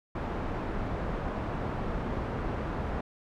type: low-pass noise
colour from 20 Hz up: pink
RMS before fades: -33 dBFS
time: 0.15-3.01 s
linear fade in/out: 5 ms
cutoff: 1200 Hz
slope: 12 dB/octave
effects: none